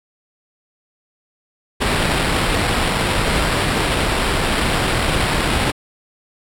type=noise with sample-and-hold; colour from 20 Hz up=pink; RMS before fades=-18 dBFS; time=1.8-5.72 s; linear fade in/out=20 ms; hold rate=6300 Hz; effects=low-pass 12000 Hz 12 dB/octave